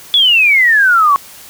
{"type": "exponential sweep", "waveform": "sine", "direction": "down", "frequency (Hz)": [3478, 1094], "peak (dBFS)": -6, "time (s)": [0.14, 1.16], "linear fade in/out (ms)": 0, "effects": ["white hiss -36 dBFS RMS until 1.49 s"]}